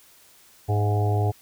harmonic tone with a mistuned harmonic, 103.83 Hz, G#2, in tune, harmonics 1 / 3 / 4 / 5 / 6 / 7 / 8, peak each -20 / -35 / -30 / -39 / -36 / -30 / -36 dBFS, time 0.68-1.32 s, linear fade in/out 20 ms, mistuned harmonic 6, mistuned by +66 cents, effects white hiss -54 dBFS RMS until 1.41 s

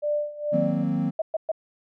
sine tone with tremolo, 592 Hz, D5, 14 cents sharp, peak -21 dBFS, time 0.02-0.84 s, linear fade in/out 20 ms, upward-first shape sine, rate 2.3 Hz, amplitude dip 85%
triangle chord, C half-diminished seventh, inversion first, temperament equal with one note detuned, 157.55 / 185 / 233.1 / 261.6 Hz, Eb3 / Gb3 / Bb3 / C4, +22 / 0 / 0 / 0 cents, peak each -26 dBFS, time 0.52-1.11 s, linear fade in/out 20 ms
sine tone bursts, 639 Hz, D#5, 46 cents sharp, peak -21 dBFS, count 3, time 1.19-1.517 s, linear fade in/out 5 ms, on 29 ms, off 120 ms
effects none

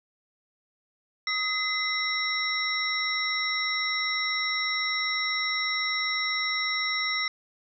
sine tone cluster, 1261 / 2047 / 3855 / 5500 Hz, D#6 / C7 / B7 / F8, +23 / -38 / -43 / -27 cents, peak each -34 / -28 / -33 / -31 dBFS, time 1.27-7.28 s, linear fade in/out 2 ms, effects none

